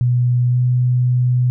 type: tone with pitch glide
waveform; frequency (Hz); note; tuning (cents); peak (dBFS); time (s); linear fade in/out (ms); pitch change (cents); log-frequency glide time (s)
sine; 123 to 124.57; B2 to B2; -7 to +15; -12; 0.01-1.5; 0; +22; 0.49-0.57
effects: none